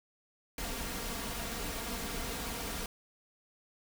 pink noise with comb filter, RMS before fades -38 dBFS, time 0.58-2.86 s, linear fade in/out 2 ms, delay 4.3 ms, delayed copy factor +0.55, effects none

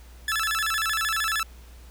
sawtooth tone with vibrato, 1507 Hz, F#6, 31 cents sharp, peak -20 dBFS, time 0.28-1.43 s, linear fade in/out 2 ms, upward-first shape square, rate 13 Hz, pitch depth 230 cents each way, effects added 60 Hz sine -44 dBFS peak until 1.9 s + pink hiss -54 dBFS RMS until 1.9 s

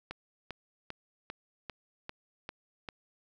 click train, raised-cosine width 0.3 ms, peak -23 dBFS, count 8, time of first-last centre 0.11-2.888 s, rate 2.52 Hz, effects none

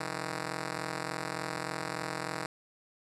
5% pulse ring-modulated tone, 158.3 Hz, D#3, 30 cents sharp, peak -20 dBFS, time 0-2.46 s, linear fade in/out 2 ms, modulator 21.7 Hz, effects resampled to 24000 Hz + 9-bit

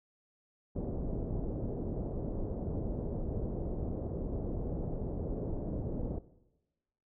pink low-pass noise, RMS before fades -36 dBFS, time 0.75-6.19 s, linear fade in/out 10 ms, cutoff 560 Hz, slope 24 dB/octave, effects noise-tail reverb RT60 1.0 s tail -17 dB re dry

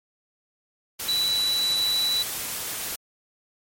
sine tone in noise, 3951 Hz, B7, in tune, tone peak -21 dBFS, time 1.08-2.23 s, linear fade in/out 10 ms, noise white, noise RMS -31 dBFS, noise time 0.99-2.96 s, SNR +7 dB, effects MP3 64 kbps

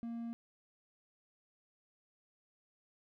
triangle tone, 232.6 Hz, A#3, 4 cents flat, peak -37 dBFS, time 0.03-0.33 s, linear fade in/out 0 ms, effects none

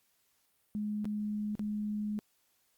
sine tone with dropouts, 209.9 Hz, G#3, 19 cents sharp, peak -32 dBFS, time 0.75-2.19 s, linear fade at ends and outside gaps 0 ms, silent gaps 1.045-1.054 / 1.553-1.594 s, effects white hiss -73 dBFS RMS until 2.77 s + Opus 48 kbps

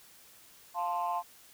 sine chord, F major, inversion none, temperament equal, 698.5 / 880 / 1046.5 Hz, F5 / A5 / C6, 0 / 0 / 0 cents, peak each -33 dBFS, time 0.74-1.23 s, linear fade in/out 50 ms, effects tanh soft clip ceiling -24 dBFS + white hiss -57 dBFS RMS until 1.53 s

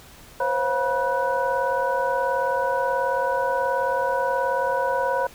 sine tone cluster, 497.4 / 536 / 706 / 968 / 1492 Hz, B4 / C5 / F5 / B5 / F#6, +12 / +42 / +19 / -35 / +14 cents, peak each -31 / -24 / -32 / -24 / -30 dBFS, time 0.4-5.27 s, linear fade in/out 5 ms, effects pink hiss -47 dBFS RMS until 5.34 s

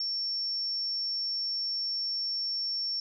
sine tone, 5450 Hz, F8, 43 cents flat, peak -29 dBFS, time 0-3 s, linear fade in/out 2 ms, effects none

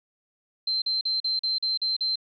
sine tone bursts, 4115 Hz, C8, 30 cents flat, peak -23 dBFS, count 8, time 0.67-2.157 s, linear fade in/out 5 ms, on 150 ms, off 41 ms, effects none

